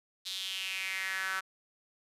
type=tone with high-pass filter sweep; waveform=sawtooth; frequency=190 Hz; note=F#3; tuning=46 cents sharp; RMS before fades=-36 dBFS; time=0.25-1.41 s; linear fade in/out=20 ms; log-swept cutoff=3900 to 1400 Hz; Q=4.5; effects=resampled to 32000 Hz